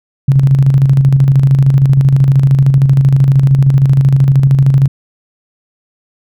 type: tone with tremolo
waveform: sine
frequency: 136.2 Hz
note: C#3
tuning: 30 cents flat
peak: -3 dBFS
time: 0.28-4.88 s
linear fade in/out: 5 ms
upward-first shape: square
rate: 13 Hz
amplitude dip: 45%
effects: none